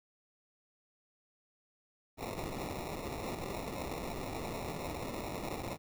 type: noise with sample-and-hold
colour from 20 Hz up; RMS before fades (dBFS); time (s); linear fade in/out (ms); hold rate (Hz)
white; -40; 2.17-5.78; 50; 1575
effects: none